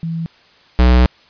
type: tone pair in turn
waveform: sine / square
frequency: 164.81 / 61.73 Hz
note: E3 / B1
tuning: 0 / 0 cents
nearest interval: octave + perfect fourth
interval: 1700 cents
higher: first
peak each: -19 / -8 dBFS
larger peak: second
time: 0.03-0.26 / 0.79-1.06 s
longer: second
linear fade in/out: 0 ms
effects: white hiss -49 dBFS RMS until 1.29 s + resampled to 11025 Hz